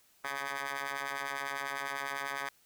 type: ring-modulated tone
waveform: 10% pulse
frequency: 138.5 Hz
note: C#3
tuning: 1 cent flat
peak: -24 dBFS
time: 0.24-2.49 s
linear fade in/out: 5 ms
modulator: 1390 Hz
effects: white hiss -66 dBFS RMS until 2.65 s